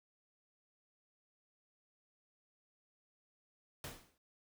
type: noise with exponential decay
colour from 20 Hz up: pink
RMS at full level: -42 dBFS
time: 3.84-4.18 s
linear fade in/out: 2 ms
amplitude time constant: 72 ms
effects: none